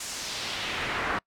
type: noise with band-pass filter sweep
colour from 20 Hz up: brown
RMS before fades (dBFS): -32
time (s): 0-1.19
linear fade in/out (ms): 5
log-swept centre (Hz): 8000 to 1400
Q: 1.4
effects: noise-tail reverb RT60 0.1 s tail -26 dB re dry